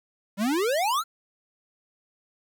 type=exponential sweep; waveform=square; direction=up; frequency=188.2 to 1419 Hz; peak=-23 dBFS; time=0.37-1.04 s; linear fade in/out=50 ms; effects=10-bit